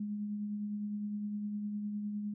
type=tone with tremolo; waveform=sine; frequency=207.7 Hz; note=G#3; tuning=in tune; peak=-33 dBFS; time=0-2.34 s; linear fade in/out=5 ms; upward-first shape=triangle; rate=9.8 Hz; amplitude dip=35%; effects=none